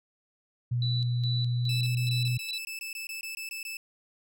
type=tone with pitch glide; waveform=sine; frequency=121.3 to 122.07 Hz; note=B2 to B2; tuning=-31 to -20 cents; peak=-25 dBFS; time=0.71-2.38 s; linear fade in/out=10 ms; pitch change=+11 cents; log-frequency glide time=1.55-1.65 s
type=tone with tremolo; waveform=sine; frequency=3961 Hz; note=B7; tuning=4 cents sharp; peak=-32 dBFS; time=0.82-2.58 s; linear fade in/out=2 ms; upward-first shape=square; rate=2.4 Hz; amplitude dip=75%
type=tone bursts; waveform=sawtooth; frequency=2627 Hz; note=E7; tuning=7 cents flat; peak=-32 dBFS; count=15; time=1.69-3.77 s; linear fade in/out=2 ms; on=120 ms; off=20 ms
effects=none